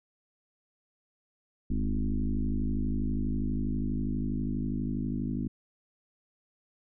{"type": "tone with frequency modulation", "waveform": "sine", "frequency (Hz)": 130.81, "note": "C3", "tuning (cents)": 0, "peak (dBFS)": -27, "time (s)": [1.7, 5.48], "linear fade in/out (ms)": 5, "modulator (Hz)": 52.3, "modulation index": 3, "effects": []}